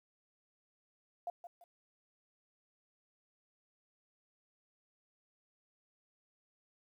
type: tone with echo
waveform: sine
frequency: 698.5 Hz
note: F5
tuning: in tune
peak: -36 dBFS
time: 1.27-1.3 s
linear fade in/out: 2 ms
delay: 170 ms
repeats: 2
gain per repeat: -10 dB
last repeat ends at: 1.64 s
effects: 12-bit